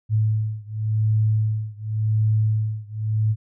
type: beating tone pair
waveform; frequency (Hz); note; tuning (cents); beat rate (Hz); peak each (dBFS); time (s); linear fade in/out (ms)
sine; 108.1 / 109; A2 / A2; -30 / -16; 0.9; -21 / -22; 0.09-3.36; 50
effects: none